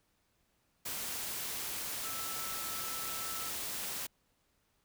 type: tone in noise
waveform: sine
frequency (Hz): 1318.5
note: E6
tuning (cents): 0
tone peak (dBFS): -45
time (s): 2.04-3.5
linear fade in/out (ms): 10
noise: white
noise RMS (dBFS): -39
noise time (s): 0.85-4.07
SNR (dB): -9
effects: pink hiss -75 dBFS RMS until 4.84 s